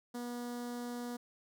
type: tone with notch filter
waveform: sawtooth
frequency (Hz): 241.8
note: B3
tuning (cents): -36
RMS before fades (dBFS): -41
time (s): 0.14-1.17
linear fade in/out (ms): 10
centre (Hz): 2500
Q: 1.1
effects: none